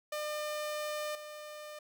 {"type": "tone with level steps", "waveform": "sawtooth", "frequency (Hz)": 602, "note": "D5", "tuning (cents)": 43, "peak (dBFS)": [-31, -40], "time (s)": [0.12, 1.79], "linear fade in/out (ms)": 5, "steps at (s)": 1.15, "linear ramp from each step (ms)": 2, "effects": []}